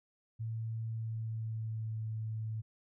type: tone with pitch glide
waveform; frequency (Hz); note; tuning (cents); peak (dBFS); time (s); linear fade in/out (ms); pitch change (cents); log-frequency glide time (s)
sine; 112.6 to 110.09; A2 to A2; +40 to +1; -35; 0.39-2.62; 20; -39; 0.87-2.05
effects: none